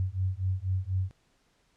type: beating tone pair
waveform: sine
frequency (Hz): 91.8 / 95.9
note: F#2 / G2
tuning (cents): -13 / -37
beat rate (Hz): 4.1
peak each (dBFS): -30 / -30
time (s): 0-1.11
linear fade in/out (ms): 0
effects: pink hiss -69 dBFS RMS until 1.76 s + low-pass 8000 Hz 12 dB/octave